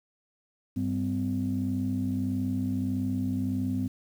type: tone cluster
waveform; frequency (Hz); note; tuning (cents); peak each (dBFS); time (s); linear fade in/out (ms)
sine; 100.4 / 194.6 / 256.2; G2 / G3 / C4; +42 / -12 / -36; -31 / -32 / -28; 0.76-3.88; 10
effects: tanh soft clip ceiling -19 dBFS + 9-bit